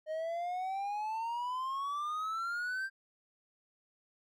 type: exponential sweep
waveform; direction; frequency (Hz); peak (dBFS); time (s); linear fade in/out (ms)
triangle; up; 617 to 1590; -32; 0.06-2.9; 50
effects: none